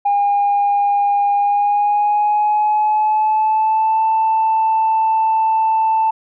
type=tone with pitch glide; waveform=sine; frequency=811 to 884.4 Hz; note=G#5 to A5; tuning=-41 to +9 cents; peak=-11 dBFS; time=0.05-6.11 s; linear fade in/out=10 ms; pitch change=+150 cents; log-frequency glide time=1.35-4.04 s; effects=tanh soft clip ceiling -9 dBFS